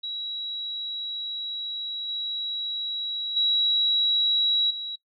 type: tone with level steps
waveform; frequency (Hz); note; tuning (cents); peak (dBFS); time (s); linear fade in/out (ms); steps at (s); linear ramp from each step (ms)
sine; 3882; B7; -31; -29 / -27 / -19 / -30; 0.03-4.96; 10; 2.08 / 3.36 / 4.7; 10
effects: noise-tail reverb RT60 0.1 s tail -19 dB re dry